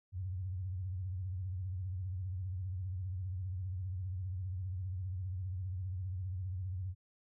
sine tone with vibrato, 92.5 Hz, F#2, in tune, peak -36 dBFS, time 0.12-6.95 s, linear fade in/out 50 ms, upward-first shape sine, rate 15 Hz, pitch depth 110 cents each way, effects none

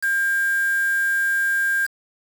sine tone with quantisation, 1600 Hz, G6, 35 cents sharp, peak -18 dBFS, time 0.02-1.87 s, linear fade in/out 20 ms, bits 5, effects none

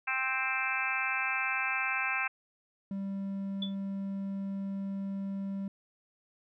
harmonic tone, 262.4 Hz, C4, 5 cents sharp, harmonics 3 / 4 / 5 / 6 / 7 / 8 / 9 / 10, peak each -40 / -39 / -39 / -35 / -44 / -39 / -35 / -35 dBFS, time 0.07-2.28 s, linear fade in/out 10 ms
triangle tone, 196 Hz, G3, in tune, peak -31 dBFS, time 2.91-5.68 s, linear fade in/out 2 ms
sine tone with exponential decay, 3459 Hz, A7, 30 cents flat, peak -30 dBFS, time 3.62-3.75 s, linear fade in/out 5 ms, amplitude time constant 28 ms
effects none

